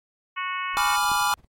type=harmonic tone; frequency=367.9 Hz; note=F#4; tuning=10 cents flat; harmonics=3 / 4 / 5 / 6 / 7 / 8; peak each=-29 / -36 / -36 / -34 / -36 / -39 dBFS; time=0.36-0.97 s; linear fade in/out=20 ms
type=noise with tremolo; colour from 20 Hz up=brown; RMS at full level=-47 dBFS; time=0.73-1.45 s; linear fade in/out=5 ms; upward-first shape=sine; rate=17 Hz; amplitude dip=95%
type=chord; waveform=square; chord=G# diminished seventh; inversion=none; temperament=equal; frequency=830.6 / 987.8 / 1174.7 / 1396.9 Hz; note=G#5 / B5 / D6 / F6; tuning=0 / 0 / 0 / 0 cents; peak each=-27 dBFS; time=0.77-1.34 s; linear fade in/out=0 ms
type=click; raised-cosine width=3 ms; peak=-27 dBFS; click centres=1.117 s
effects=AAC 48 kbps